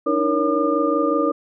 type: tone cluster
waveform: sine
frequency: 293.3 / 318.7 / 471.2 / 560 / 1206 Hz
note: D4 / D#4 / A#4 / C#5 / D6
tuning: -2 / +42 / +19 / +18 / +46 cents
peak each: -23 dBFS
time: 0.06-1.32 s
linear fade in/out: 10 ms
effects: none